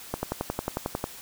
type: click train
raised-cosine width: 1 ms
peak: -13 dBFS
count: 11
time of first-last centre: 0.14-1.041 s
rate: 11.1 Hz
effects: white hiss -44 dBFS RMS until 1.21 s